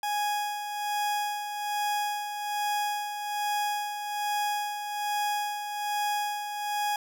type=tone with tremolo; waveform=40% pulse; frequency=830 Hz; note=G#5; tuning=1 cent flat; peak=-25 dBFS; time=0.03-6.96 s; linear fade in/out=2 ms; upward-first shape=sine; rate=1.2 Hz; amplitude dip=55%; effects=none